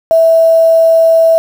sine tone with quantisation, 655 Hz, E5, 11 cents flat, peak -4 dBFS, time 0.11-1.38 s, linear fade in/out 0 ms, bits 5, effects none

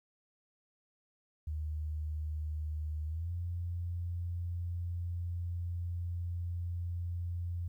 sine tone with pitch glide, 77 to 86.93 Hz, D#2 to F2, -17 to -7 cents, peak -34 dBFS, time 1.47-7.68 s, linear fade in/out 5 ms, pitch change +210 cents, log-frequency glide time 3.06-3.31 s, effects 12-bit

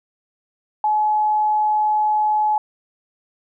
sine tone, 851 Hz, G#5, 42 cents sharp, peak -15 dBFS, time 0.84-2.58 s, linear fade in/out 2 ms, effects none

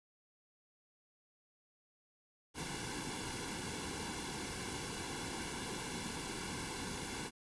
pink noise with comb filter, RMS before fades -42 dBFS, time 2.54-7.31 s, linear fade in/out 50 ms, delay 1.6 ms, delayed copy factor -0.75, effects resampled to 24000 Hz

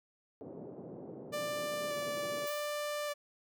white band-pass noise, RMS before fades -47 dBFS, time 0.41-2.46 s, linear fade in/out 0 ms, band 130 to 520 Hz, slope 24 dB/octave
sawtooth tone with vibrato, 587.3 Hz, D5, in tune, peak -31 dBFS, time 1.32-3.14 s, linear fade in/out 20 ms, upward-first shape square, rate 0.85 Hz, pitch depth 12 cents each way
violet noise with exponential decay, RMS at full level -44 dBFS, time 2.47-2.98 s, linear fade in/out 1 ms, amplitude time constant 110 ms
effects none

